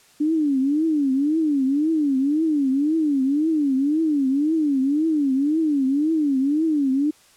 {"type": "tone with vibrato", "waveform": "sine", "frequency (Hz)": 291.6, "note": "D4", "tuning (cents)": -12, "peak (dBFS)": -17, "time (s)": [0.2, 7.11], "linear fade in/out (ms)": 10, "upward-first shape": "triangle", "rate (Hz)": 1.9, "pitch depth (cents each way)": 210, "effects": ["white hiss -54 dBFS RMS until 7.36 s", "low-pass 10000 Hz 12 dB/octave"]}